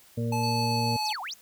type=harmonic tone; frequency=116.54 Hz; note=A#2; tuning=in tune; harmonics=1 / 2 / 4 / 5; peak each=-28 / -31 / -35 / -41 dBFS; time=0.17-0.97 s; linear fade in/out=10 ms
type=tone with pitch glide; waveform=square; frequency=865 to 855.1 Hz; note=A5 to A5; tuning=-30 to -50 cents; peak=-29 dBFS; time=0.32-1.13 s; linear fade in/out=5 ms; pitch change=-20 cents; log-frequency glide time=0.45-0.98 s
type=tone with tremolo; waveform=sine; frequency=4435 Hz; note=C#8; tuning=in tune; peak=-31 dBFS; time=0.43-1.16 s; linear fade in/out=5 ms; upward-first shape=sine; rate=7 Hz; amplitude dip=25%
type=exponential two-way sweep; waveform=sine; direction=down then up; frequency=6900 to 714 to 6900 Hz; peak=-33 dBFS; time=1.05-1.34 s; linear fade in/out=5 ms; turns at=1.21 s
effects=white hiss -56 dBFS RMS until 1.41 s